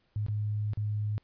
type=tone with dropouts; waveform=sine; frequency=105.2 Hz; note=G#2; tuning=23 cents sharp; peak=-28 dBFS; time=0.16-1.18 s; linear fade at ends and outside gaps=0 ms; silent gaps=0.264-0.284 / 0.734-0.773 s; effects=pink hiss -71 dBFS RMS until 1.23 s + resampled to 11025 Hz